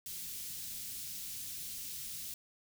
white band-stop noise, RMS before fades -43 dBFS, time 0.06-2.34 s, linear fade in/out 2 ms, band 190 to 3500 Hz, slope 12 dB/octave, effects none

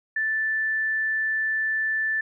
sine tone, 1760 Hz, A6, in tune, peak -22 dBFS, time 0.16-2.21 s, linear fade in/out 5 ms, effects none

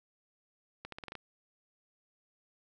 accelerating click train, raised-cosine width 0.3 ms, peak -26 dBFS, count 7, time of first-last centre 0.85-1.153 s, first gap 73 ms, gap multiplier 0.85, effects none

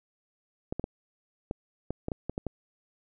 clicks, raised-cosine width 2 ms, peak -18 dBFS, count 10, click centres 0.725 / 0.796 / 0.841 / 1.511 / 1.906 / 2.084 / 2.118 / 2.296 / 2.379 / 2.467 s, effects none

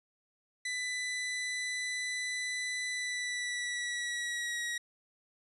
sawtooth tone with pitch glide, 1994 to 1904 Hz, B6 to A#6, +16 to +36 cents, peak -30 dBFS, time 0.65-4.78 s, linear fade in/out 5 ms, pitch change -80 cents, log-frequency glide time 2.89-4.6 s, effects resampled to 24000 Hz

